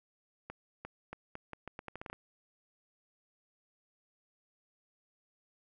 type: accelerating click train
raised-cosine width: 0.5 ms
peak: -27 dBFS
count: 13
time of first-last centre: 0.5-2.13 s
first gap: 350 ms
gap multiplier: 0.8
effects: none